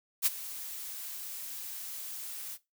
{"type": "noise with ADSR envelope", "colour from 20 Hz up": "blue", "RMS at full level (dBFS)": -24, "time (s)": [0.22, 2.58], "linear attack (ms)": 40, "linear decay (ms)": 28, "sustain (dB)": -17, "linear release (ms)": 44, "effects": ["noise-tail reverb RT60 0.2 s tail -17 dB re dry"]}